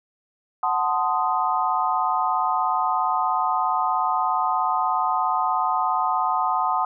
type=chord; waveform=sine; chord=F# diminished seventh; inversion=none; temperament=equal with one note detuned; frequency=740 / 880 / 1036.9 / 1244.5 Hz; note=F#5 / A5 / C6 / Eb6; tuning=0 / 0 / -16 / 0 cents; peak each=-25 dBFS; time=0.63-6.85 s; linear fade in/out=2 ms; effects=none